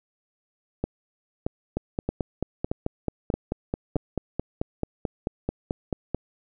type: two click trains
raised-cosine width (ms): 2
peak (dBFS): -12 / -12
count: 21 / 6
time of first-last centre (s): 1.77-6.146 / 0.84-3.965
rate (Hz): 4.57 / 1.6
effects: none